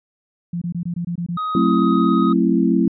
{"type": "tone bursts", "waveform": "sine", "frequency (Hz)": 172.7, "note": "F3", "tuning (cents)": -19, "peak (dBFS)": -21, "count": 8, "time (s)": [0.53, 1.372], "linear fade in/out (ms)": 5, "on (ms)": 86, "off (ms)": 22}
{"type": "tone", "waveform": "triangle", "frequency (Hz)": 1256, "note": "D#6", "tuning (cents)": 16, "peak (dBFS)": -19, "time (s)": [1.37, 2.33], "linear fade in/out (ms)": 5}
{"type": "chord", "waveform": "sine", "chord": "F# half-diminished seventh", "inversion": "none", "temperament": "just", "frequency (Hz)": [185, 222, 266.4, 333], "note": ["F#3", "A3", "C4", "E4"], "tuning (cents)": [0, 16, 31, 18], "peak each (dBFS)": -19, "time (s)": [1.55, 2.88], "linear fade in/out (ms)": 2}
{"effects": ["resampled to 11025 Hz"]}